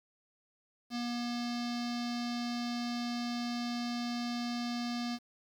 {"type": "tone with low-pass filter", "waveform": "square", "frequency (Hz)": 239.9, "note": "A#3", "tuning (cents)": 50, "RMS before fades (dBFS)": -36, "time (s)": [0.9, 5.19], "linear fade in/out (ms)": 50, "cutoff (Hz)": 4900, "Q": 3.9, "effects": ["10-bit"]}